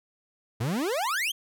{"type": "exponential sweep", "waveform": "40% pulse", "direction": "up", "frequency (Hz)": [103.83, 3322], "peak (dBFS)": -25, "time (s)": [0.6, 1.32], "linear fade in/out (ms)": 10, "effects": []}